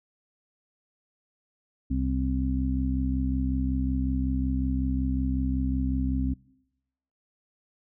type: harmonic tone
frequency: 65.41 Hz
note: C2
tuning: in tune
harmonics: 1 / 2 / 3 / 4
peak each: -27 / -33 / -35 / -28 dBFS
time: 1.9-6.34 s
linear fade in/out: 10 ms
effects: noise-tail reverb RT60 0.9 s tail -24 dB re dry